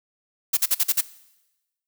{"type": "noise bursts", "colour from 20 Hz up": "blue", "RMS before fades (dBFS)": -19, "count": 6, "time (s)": [0.53, 1.012], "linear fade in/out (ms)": 10, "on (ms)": 42, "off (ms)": 46, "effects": ["noise-tail reverb RT60 1.0 s tail -19 dB re dry"]}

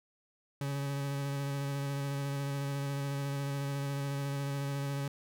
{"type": "tone with vibrato", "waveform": "40% pulse", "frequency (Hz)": 140, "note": "C#3", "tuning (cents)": 18, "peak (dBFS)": -32, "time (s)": [0.61, 5.08], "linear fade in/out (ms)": 2, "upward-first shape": "square", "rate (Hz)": 14, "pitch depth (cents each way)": 14, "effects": []}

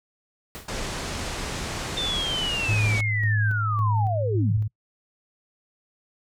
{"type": "noise with exponential decay", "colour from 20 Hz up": "pink", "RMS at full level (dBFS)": -35, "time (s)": [0.55, 0.84], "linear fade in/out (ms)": 0, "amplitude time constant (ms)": 61}
{"type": "low-pass noise", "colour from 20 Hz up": "pink", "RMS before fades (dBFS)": -31, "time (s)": [0.68, 3.01], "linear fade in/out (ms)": 5, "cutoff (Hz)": 8600, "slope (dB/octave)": 24}
{"type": "linear sweep", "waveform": "sine", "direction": "down", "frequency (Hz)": [3600, 69.5], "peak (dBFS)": -25, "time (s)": [1.97, 4.58], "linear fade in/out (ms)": 5}
{"type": "tone with tremolo", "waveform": "sine", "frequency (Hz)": 106.5, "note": "G#2", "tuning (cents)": 44, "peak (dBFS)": -20, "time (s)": [2.68, 4.68], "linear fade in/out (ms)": 10, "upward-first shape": "square", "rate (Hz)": 1.8, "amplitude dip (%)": 35}
{"effects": ["noise-tail reverb RT60 0.1 s tail -25 dB re dry"]}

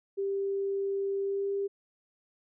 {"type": "tone with pitch glide", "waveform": "sine", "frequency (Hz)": [394.2, 397.6], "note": ["G4", "G4"], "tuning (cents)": [10, 25], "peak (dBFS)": -28, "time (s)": [0.17, 1.68], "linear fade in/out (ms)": 20, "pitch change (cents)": 15, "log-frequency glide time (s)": [1.21, 1.51], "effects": []}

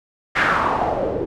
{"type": "noise with low-pass filter sweep", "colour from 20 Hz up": "white", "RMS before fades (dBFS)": -20, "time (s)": [0.35, 1.26], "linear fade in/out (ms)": 20, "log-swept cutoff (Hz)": [1900, 370], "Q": 3.2, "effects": []}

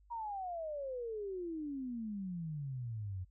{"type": "exponential sweep", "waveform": "sine", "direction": "down", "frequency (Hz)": [960, 88.8], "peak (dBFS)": -38, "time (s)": [0.1, 3.25], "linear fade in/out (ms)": 20, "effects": ["added 50 Hz sine -62 dBFS peak until 3.3 s"]}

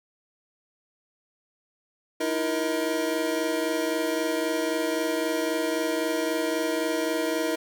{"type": "tone cluster", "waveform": "square", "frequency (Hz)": [311.7, 335.5, 471.9, 634], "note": ["D#4", "E4", "A#4", "D#5"], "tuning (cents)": [3, 31, 21, 32], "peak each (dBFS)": -31, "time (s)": [2.2, 7.56], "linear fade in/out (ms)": 10, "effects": []}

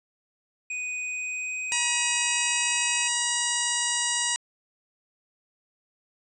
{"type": "tone with pitch glide", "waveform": "square", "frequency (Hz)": [2489, 2540], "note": ["D#7", "D#7"], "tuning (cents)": [0, 35], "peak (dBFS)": -30, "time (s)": [0.7, 3.08], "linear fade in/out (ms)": 5, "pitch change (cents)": 35, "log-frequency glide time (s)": [0.99, 2.76]}
{"type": "harmonic tone", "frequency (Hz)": 959, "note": "A#5", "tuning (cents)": 49, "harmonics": [1, 2, 3, 4, 5, 6, 7, 8, 9], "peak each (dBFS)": [-35, -32, -32, -35, -36, -33, -35, -30, -32], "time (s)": [1.72, 4.36], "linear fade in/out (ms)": 0}
{"effects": ["resampled to 24000 Hz"]}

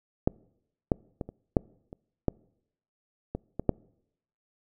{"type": "clicks", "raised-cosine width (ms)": 2, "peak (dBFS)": [-8, -9, -19, -27, -7, -28, -11, -18, -18, -8], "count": 10, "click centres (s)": [0.275, 0.918, 1.212, 1.29, 1.568, 1.929, 2.283, 3.35, 3.596, 3.693], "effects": ["noise-tail reverb RT60 0.8 s tail -26 dB re dry"]}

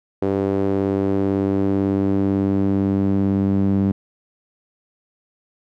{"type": "tone with band-pass filter sweep", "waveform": "sawtooth", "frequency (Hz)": 98, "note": "G2", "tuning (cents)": 0, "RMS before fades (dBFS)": -19, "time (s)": [0.22, 3.92], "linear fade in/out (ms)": 5, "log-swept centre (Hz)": [400, 220], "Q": 2.1, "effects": []}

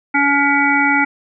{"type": "harmonic tone", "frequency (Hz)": 282.9, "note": "C#4", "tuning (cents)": 35, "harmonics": [1, 3, 5, 7, 8], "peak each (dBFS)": [-18, -18, -18, -18, -18], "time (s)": [0.14, 1.05], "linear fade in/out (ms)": 10, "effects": []}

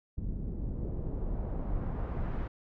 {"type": "noise with low-pass filter sweep", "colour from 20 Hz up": "brown", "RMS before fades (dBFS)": -34, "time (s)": [0.17, 2.48], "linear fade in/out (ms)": 10, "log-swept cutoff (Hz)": [240, 1800], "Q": 0.93, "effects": []}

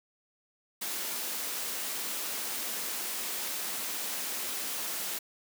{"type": "high-pass noise", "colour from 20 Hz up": "white", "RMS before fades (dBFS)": -35, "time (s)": [0.81, 5.19], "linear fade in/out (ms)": 10, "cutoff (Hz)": 190, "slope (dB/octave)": 24, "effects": []}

